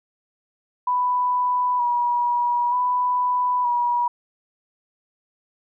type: tone with vibrato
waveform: sine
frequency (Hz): 978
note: B5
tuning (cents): -17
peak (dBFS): -18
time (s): 0.87-4.08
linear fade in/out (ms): 5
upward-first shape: square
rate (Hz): 0.54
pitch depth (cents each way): 24
effects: none